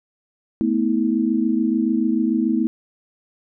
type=chord; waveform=sine; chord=A suspended second; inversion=none; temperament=equal with one note detuned; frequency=220 / 246.9 / 321.7 Hz; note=A3 / B3 / E4; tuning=0 / 0 / -42 cents; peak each=-21 dBFS; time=0.61-2.67 s; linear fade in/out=0 ms; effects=none